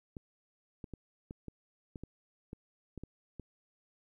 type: clicks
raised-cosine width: 3 ms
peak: -30 dBFS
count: 11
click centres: 0.168 / 0.842 / 0.937 / 1.309 / 1.483 / 1.958 / 2.036 / 2.531 / 2.977 / 3.036 / 3.397 s
effects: 12-bit